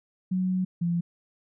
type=tone pair in turn; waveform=sine; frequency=185 / 171.71 Hz; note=F#3 / F3; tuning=0 / -29 cents; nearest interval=minor second; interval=129 cents; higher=first; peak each=-23 dBFS; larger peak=neither; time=0.31-0.65 / 0.81-1.01 s; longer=first; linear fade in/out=10 ms; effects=none